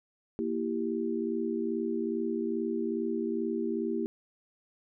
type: chord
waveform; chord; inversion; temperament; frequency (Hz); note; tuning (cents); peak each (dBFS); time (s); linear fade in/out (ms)
sine; E diminished; second; equal; 233.1 / 329.6 / 392; Bb3 / E4 / G4; 0 / 0 / 0; -33; 0.39-4.06; 0
effects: none